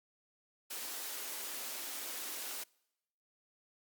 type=high-pass noise; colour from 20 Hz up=white; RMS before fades=-42 dBFS; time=0.7-2.64 s; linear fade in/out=10 ms; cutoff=240 Hz; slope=48 dB/octave; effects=noise-tail reverb RT60 0.9 s tail -26 dB re dry + Opus 48 kbps